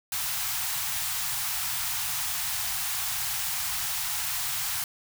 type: band-stop noise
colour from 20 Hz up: white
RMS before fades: -30 dBFS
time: 0.12-4.84 s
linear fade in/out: 2 ms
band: 160 to 690 Hz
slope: 96 dB/octave
effects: none